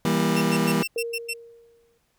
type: chord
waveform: 30% pulse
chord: E diminished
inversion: none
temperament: just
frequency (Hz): 164.81 / 197.78 / 237.3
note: E3 / G3 / Bb3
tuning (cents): 0 / +16 / +31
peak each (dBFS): -22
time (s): 0.05-0.83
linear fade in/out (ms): 2
type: tone bursts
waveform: sawtooth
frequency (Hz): 2700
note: E7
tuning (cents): +41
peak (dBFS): -23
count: 7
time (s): 0.36-1.338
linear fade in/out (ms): 10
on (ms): 54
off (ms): 100
type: tone with exponential decay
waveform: sine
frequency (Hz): 466.2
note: A#4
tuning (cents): 0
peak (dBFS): -24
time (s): 0.96-1.98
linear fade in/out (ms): 2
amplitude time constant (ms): 220
effects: pink hiss -69 dBFS RMS until 2.18 s